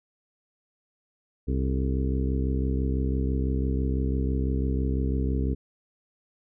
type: harmonic tone with a mistuned harmonic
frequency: 66 Hz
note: C2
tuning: 16 cents sharp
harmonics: 1 / 2 / 3 / 4 / 5 / 6 / 7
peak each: -25 / -31 / -34 / -32 / -38 / -38 / -38 dBFS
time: 1.47-5.55 s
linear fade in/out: 20 ms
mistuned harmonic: 7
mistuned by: -68 cents
effects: none